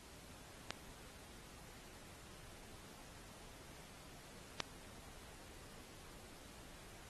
clicks, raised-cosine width 0.2 ms, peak -20 / -17 dBFS, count 2, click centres 0.706 / 4.603 s, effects pink hiss -58 dBFS RMS until 7.09 s + AAC 32 kbps

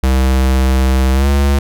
square tone with pitch glide, 65.41 to 70.1 Hz, C2 to C#2, 0 to +20 cents, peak -10 dBFS, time 0.03-1.59 s, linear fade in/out 5 ms, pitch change +120 cents, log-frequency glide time 1.13-1.28 s, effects none

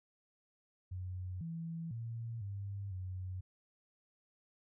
sine tone with pitch steps, 91.7 / 165.4 / 115.2 / 99.6 / 92.5 Hz, F#2 / E3 / A#2 / G2 / F#2, -15 / +6 / -20 / +28 / 0 cents, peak -39 dBFS, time 0.91-3.41 s, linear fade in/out 10 ms, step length 500 ms, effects none

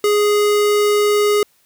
square tone, 415.3 Hz, G#4, in tune, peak -13 dBFS, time 0.04-1.43 s, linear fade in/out 2 ms, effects white hiss -58 dBFS RMS until 1.65 s

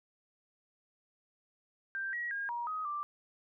sine tone with pitch steps, 1576 / 1910 / 1622 / 950 / 1258 / 1178 Hz, G6 / A#6 / G#6 / A#5 / D#6 / D6, +9 / +42 / -41 / +33 / +19 / +5 cents, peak -34 dBFS, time 1.95-3.03 s, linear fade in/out 0 ms, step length 180 ms, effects none

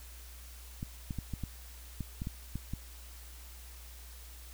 clicks, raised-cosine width 5 ms, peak -24 dBFS, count 10, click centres 0.829 / 1.108 / 1.187 / 1.337 / 1.437 / 2.007 / 2.219 / 2.271 / 2.556 / 2.736 s, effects added 60 Hz sine -48 dBFS peak until 4.53 s + white hiss -54 dBFS RMS until 4.53 s

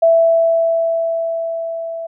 sine tone with level ramp, 662 Hz, E5, 7 cents sharp, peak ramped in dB -7 to -23 dBFS, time 0.02-2.07 s, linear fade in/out 10 ms, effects none

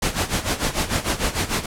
pink noise with tremolo, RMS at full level -20 dBFS, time 0.02-1.66 s, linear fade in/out 5 ms, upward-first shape sine, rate 6.7 Hz, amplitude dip 80%, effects low-pass 11000 Hz 12 dB/octave

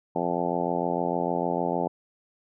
harmonic tone, 86.6 Hz, F2, 14 cents flat, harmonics 2 / 3 / 4 / 5 / 6 / 7 / 8 / 9 / 10, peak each -33 / -33 / -33 / -33 / -33 / -33 / -33 / -33 / -33 dBFS, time 0.15-1.88 s, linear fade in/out 10 ms, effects none

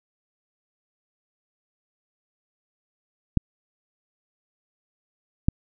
clicks, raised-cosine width 5 ms, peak -5 dBFS, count 2, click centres 3.373 / 5.485 s, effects none

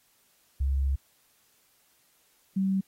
sine tone pair in turn, 68 / 192.33 Hz, C#2 / G3, -33 / -33 cents, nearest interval octave + tritone, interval 1800 cents, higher second, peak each -23 dBFS, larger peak neither, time 0.6-0.96 / 2.56-2.81 s, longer first, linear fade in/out 10 ms, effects white hiss -66 dBFS RMS until 2.87 s + AAC 48 kbps

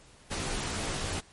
pink noise with comb filter, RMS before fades -33 dBFS, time 0.3-1.21 s, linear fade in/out 20 ms, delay 17 ms, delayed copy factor -1, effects pink hiss -56 dBFS RMS until 1.32 s + MP3 48 kbps

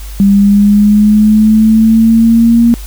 sine linear sweep, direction up, 197.8 to 235.2 Hz, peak -3 dBFS, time 0.2-2.74 s, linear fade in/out 0 ms, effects added 50 Hz sine -22 dBFS peak until 2.86 s + white hiss -34 dBFS RMS until 2.86 s

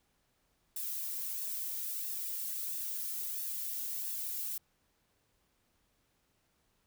violet noise with flanger, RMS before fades -38 dBFS, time 0.76-4.58 s, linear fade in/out 5 ms, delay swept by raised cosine 1.1 to 2.2 ms, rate 1.5 Hz, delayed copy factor +0.5, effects pink hiss -75 dBFS RMS until 6.86 s

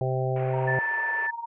harmonic tone, 130 Hz, C3, 11 cents flat, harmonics 1 / 3 / 4 / 5 / 6, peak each -26 / -31 / -32 / -33 / -34 dBFS, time 0.01-0.79 s, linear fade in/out 2 ms
pink band-pass noise, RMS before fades -42 dBFS, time 0.36-1.27 s, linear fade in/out 2 ms, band 390 to 2500 Hz, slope 48 dB/octave
sine tone with tremolo, 932.3 Hz, A#5, in tune, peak -29 dBFS, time 0.53-1.46 s, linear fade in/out 10 ms, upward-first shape sine, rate 20 Hz, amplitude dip 70%
sine tone, 1760 Hz, A6, in tune, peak -25 dBFS, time 0.67-1.31 s, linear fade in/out 10 ms
effects none

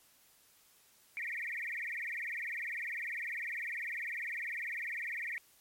sine tone with vibrato, 2093 Hz, C7, in tune, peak -36 dBFS, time 1.17-5.38 s, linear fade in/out 0 ms, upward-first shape sine, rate 20 Hz, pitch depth 230 cents each way, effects white hiss -65 dBFS RMS until 5.6 s + MP3 64 kbps

